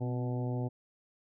harmonic tone with a mistuned harmonic, 123.47 Hz, B2, in tune, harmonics 1 / 2 / 3 / 4 / 5 / 6 / 7, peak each -32 / -38 / -42 / -44 / -46 / -48 / -49 dBFS, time 0-0.69 s, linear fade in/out 20 ms, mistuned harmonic 2, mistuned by +43 cents, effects none

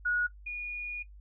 sine tone pair in turn, 1454 / 2445 Hz, F#6 / D#7, -31 / -31 cents, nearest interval major sixth, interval 900 cents, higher second, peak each -26 / -33 dBFS, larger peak first, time 0.05-0.27 / 0.46-1.03 s, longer second, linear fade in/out 10 ms, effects noise-tail reverb RT60 0.1 s tail -17 dB re dry + added 50 Hz sine -48 dBFS peak until 1.2 s

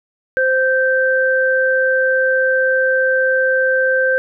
sine tone pair together, 521 / 1561.2 Hz, C5 / G6, -7 / -8 cents, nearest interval octave + perfect fifth, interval 1899 cents, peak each -15 dBFS, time 0.37-4.18 s, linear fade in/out 0 ms, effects none

